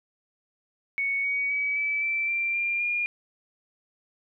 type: tone with pitch steps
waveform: sine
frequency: 2222 / 2249 / 2277 / 2304 / 2332 / 2361 / 2390 / 2419 Hz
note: C#7 / C#7 / C#7 / D7 / D7 / D7 / D7 / D#7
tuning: +4 / +24 / +46 / -34 / -13 / +9 / +30 / -49 cents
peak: -24 dBFS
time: 0.98-3.06 s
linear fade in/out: 0 ms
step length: 260 ms
effects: none